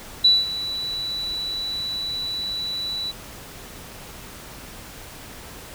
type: tone with ADSR envelope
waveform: sine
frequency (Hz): 3951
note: B7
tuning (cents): 0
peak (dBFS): -10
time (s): 0.24-3.12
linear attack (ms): 10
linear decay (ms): 200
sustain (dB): -15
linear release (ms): 21
effects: pink hiss -40 dBFS RMS until 5.74 s